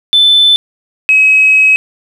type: tone pair in turn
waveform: sine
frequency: 3520 / 2550 Hz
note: A7 / D#7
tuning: 0 / +42 cents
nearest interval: tritone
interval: 558 cents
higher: first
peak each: -3 dBFS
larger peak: neither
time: 0.13-0.56 / 1.09-1.76 s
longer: second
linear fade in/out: 0 ms
effects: tanh soft clip ceiling 0 dBFS + 7-bit